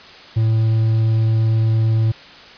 triangle tone, 111.4 Hz, A2, 22 cents sharp, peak -11 dBFS, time 0.36-2.12 s, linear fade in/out 10 ms, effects white hiss -40 dBFS RMS until 2.57 s + resampled to 11025 Hz

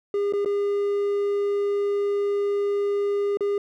triangle tone with dropouts, 405.2 Hz, G#4, 43 cents flat, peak -19 dBFS, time 0.14-3.58 s, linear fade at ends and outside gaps 2 ms, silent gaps 0.325-0.335 / 0.448-0.458 / 3.372-3.407 s, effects none

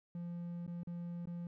triangle tone with dropouts, 172.8 Hz, F3, 18 cents flat, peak -38 dBFS, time 0.15-1.47 s, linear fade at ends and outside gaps 2 ms, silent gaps 0.665-0.677 / 0.833-0.872 / 1.256-1.272 s, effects none

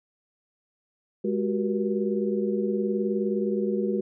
sine tone cluster, 207.3 / 368.3 / 387.5 / 476.4 Hz, G#3 / F#4 / G4 / A#4, -3 / -8 / -20 / +38 cents, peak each -27 / -28 / -31 / -31 dBFS, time 1.24-4.01 s, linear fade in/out 10 ms, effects none

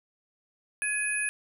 sine tone cluster, 1692 / 2507 / 9910 Hz, G#6 / D#7 / D#9, +32 / +12 / -8 cents, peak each -31 dBFS, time 0.82-1.29 s, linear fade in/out 0 ms, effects none

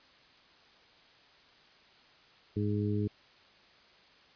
harmonic tone, 103.83 Hz, G#2, in tune, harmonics 1 / 2 / 3 / 4, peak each -31 / -34 / -36 / -37 dBFS, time 2.56-3.08 s, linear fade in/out 10 ms, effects white hiss -60 dBFS RMS until 4.35 s + resampled to 11025 Hz

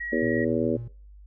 sine tone, 1909 Hz, A#6, 41 cents sharp, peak -30 dBFS, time 0-0.45 s, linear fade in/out 10 ms
harmonic tone, 80.6 Hz, E2, 38 cents flat, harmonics 3 / 4 / 5 / 6 / 7, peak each -27 / -28 / -29 / -30 / -30 dBFS, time 0.12-0.77 s, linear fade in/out 10 ms
triangle tone with tremolo, 117.7 Hz, A#2, 17 cents sharp, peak -30 dBFS, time 0.22-0.88 s, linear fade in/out 5 ms, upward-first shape sine, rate 7.5 Hz, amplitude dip 30%
effects noise-tail reverb RT60 0.5 s tail -25 dB re dry + added 50 Hz sine -45 dBFS peak until 1.26 s

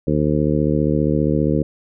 harmonic tone, 75 Hz, D2, 37 cents sharp, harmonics 1 / 2 / 3 / 4 / 5 / 6 / 7, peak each -26 / -20 / -22 / -21 / -25 / -24 / -26 dBFS, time 0.07-1.63 s, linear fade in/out 5 ms, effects none

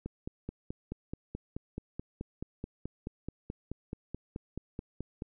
click train, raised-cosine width 3 ms, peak -24 dBFS, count 25, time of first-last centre 0.06-5.221 s, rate 4.65 Hz, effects none

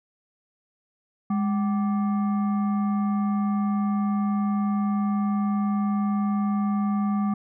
sine tone with frequency modulation, 205.1 Hz, G#3, 21 cents flat, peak -21 dBFS, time 1.3-7.34 s, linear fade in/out 5 ms, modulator 969 Hz, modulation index 0.42, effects none

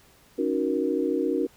sine chord, D# minor seventh, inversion third, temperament equal with one note detuned, 277.2 / 311.1 / 370 / 469.9 Hz, C#4 / D#4 / F#4 / A#4, 0 / 0 / 0 / +14 cents, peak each -28 dBFS, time 0.38-1.47 s, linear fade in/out 10 ms, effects pink hiss -57 dBFS RMS until 1.56 s

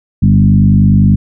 sine tone with frequency modulation, 146.83 Hz, D3, in tune, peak -4 dBFS, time 0.22-1.16 s, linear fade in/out 10 ms, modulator 50 Hz, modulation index 1.6, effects none

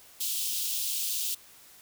white high-pass noise, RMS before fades -31 dBFS, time 0.2-1.35 s, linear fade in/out 10 ms, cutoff 2800 Hz, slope 48 dB/octave, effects white hiss -54 dBFS RMS until 1.81 s

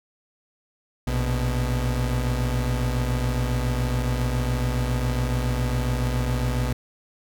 35% pulse tone pair together, 58.6 / 124.4 Hz, A#1 / B2, +10 / +13 cents, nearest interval octave + minor second, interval 1303 cents, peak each -23 dBFS, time 1.07-6.73 s, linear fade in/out 5 ms, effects none

